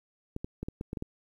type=clicks; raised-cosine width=3 ms; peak=-22 dBFS; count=8; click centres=0.364 / 0.445 / 0.63 / 0.685 / 0.811 / 0.931 / 0.972 / 1.024 s; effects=10-bit